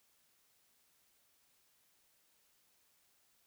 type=silence; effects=white hiss -73 dBFS RMS until 3.46 s